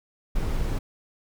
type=noise; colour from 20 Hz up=brown; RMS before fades=-25 dBFS; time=0.35-0.79 s; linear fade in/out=10 ms; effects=none